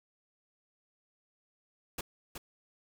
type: noise with echo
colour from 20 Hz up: pink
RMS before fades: -37 dBFS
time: 1.98-2.01 s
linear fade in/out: 5 ms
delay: 370 ms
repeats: 1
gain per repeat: -6 dB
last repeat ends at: 2.38 s
effects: none